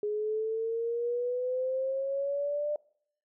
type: exponential sweep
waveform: sine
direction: up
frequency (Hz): 415.9 to 598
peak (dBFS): -28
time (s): 0.03-2.76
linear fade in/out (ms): 2
effects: noise-tail reverb RT60 0.6 s tail -22 dB re dry